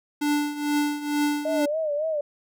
square tone with tremolo, 293.7 Hz, D4, in tune, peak -20 dBFS, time 0.21-1.66 s, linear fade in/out 10 ms, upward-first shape triangle, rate 2.2 Hz, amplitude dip 80%
sine tone with vibrato, 610 Hz, D#5, 34 cents flat, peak -23 dBFS, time 1.45-2.21 s, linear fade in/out 5 ms, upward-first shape sine, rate 3.6 Hz, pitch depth 97 cents each way
effects none

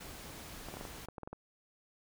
pink noise, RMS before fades -48 dBFS, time 0-1.06 s, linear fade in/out 10 ms
clicks, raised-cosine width 1 ms, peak -29 dBFS, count 10, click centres 0.686 / 0.74 / 0.77 / 0.811 / 0.852 / 1.086 / 1.182 / 1.233 / 1.275 / 1.33 s
effects none

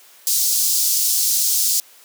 pink high-pass noise, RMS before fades -18 dBFS, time 0.27-1.8 s, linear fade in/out 0 ms, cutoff 5000 Hz, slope 24 dB/octave, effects white hiss -48 dBFS RMS until 2.04 s + high-pass 400 Hz 12 dB/octave

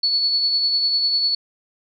sine tone with tremolo, 4423 Hz, C#8, 5 cents flat, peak -15 dBFS, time 0.03-1.35 s, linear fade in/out 5 ms, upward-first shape sine, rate 10 Hz, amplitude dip 35%, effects none

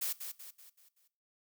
blue noise with echo, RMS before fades -35 dBFS, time 0.01-0.13 s, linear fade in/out 10 ms, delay 190 ms, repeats 5, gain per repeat -7 dB, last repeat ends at 1.08 s, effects noise-tail reverb RT60 0.4 s tail -18 dB re dry

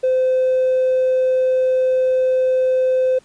sine tone with hard clipping, 515 Hz, C5, 28 cents flat, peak -14 dBFS, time 0.03-3.19 s, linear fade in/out 10 ms, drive 1 dB, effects pink hiss -53 dBFS RMS until 3.24 s + resampled to 22050 Hz

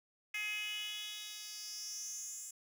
10% pulse tone with high-pass filter sweep, 421.6 Hz, G#4, 26 cents sharp, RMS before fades -43 dBFS, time 0.34-2.51 s, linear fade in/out 5 ms, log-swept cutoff 2300 to 7800 Hz, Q 5.5, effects none

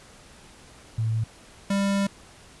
sine / square tone pair in turn, 111.7 / 198.28 Hz, A2 / G3, +27 / +20 cents, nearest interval minor seventh, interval 993 cents, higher second, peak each -22 dBFS, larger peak neither, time 0.98-1.24 / 1.7-2.07 s, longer second, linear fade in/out 5 ms, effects pink hiss -50 dBFS RMS until 2.6 s + resampled to 24000 Hz

